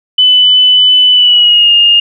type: tone with pitch glide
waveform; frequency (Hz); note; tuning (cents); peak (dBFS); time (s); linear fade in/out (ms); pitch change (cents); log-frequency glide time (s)
sine; 3001 to 2833; F#7 to F7; +24 to +24; -3; 0.18-2; 5; -100; 1.11-1.72
effects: none